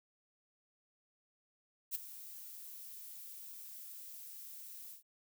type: noise with ADSR envelope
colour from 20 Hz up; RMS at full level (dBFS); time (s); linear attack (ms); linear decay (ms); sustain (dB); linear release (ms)
violet; -35; 1.91-5.03; 41; 14; -15; 120
effects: none